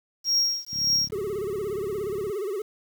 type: tone with tremolo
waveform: triangle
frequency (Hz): 5588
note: F8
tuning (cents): 0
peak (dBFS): -17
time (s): 0.24-1.09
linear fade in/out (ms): 50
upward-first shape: triangle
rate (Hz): 1.8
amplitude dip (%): 100
type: click train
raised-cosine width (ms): 5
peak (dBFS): -27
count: 56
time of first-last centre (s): 0.73-2.297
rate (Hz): 35.1
type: tone with vibrato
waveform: triangle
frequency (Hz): 402.1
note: G4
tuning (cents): +44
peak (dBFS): -25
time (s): 1.12-2.62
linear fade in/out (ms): 5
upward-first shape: sine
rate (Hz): 17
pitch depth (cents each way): 140
effects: high-pass 100 Hz 12 dB/octave + 8-bit